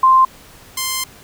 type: tone pair in turn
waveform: sine / 5% pulse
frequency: 1046.5 / 1046.5 Hz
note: C6 / C6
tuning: 0 / 0 cents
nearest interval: unison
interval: 0 cents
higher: neither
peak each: -7 dBFS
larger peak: neither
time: 0.03-0.25 / 0.77-1.04 s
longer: second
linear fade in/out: 5 ms
effects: pink hiss -43 dBFS RMS until 1.23 s